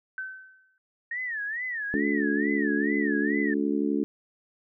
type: tone with exponential decay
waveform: sine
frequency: 1531 Hz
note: G6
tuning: 41 cents flat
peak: -29 dBFS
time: 0.18-0.78 s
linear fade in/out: 1 ms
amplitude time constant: 130 ms
type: tone with vibrato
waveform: sine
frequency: 1828 Hz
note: A#6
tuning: 34 cents flat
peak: -29 dBFS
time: 1.11-3.54 s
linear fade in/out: 5 ms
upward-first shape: sine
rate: 2.3 Hz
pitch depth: 180 cents each way
type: harmonic tone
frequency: 71.8 Hz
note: D2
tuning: 39 cents flat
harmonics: 3 / 4 / 5 / 6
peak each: -29 / -26 / -31 / -33 dBFS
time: 1.94-4.04 s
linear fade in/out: 0 ms
effects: none